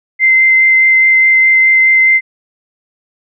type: tone with vibrato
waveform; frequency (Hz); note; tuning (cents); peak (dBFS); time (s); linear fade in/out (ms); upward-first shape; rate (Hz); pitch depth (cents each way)
sine; 2075; C7; -15; -5; 0.19-2.21; 50; sine; 4.8; 8
effects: none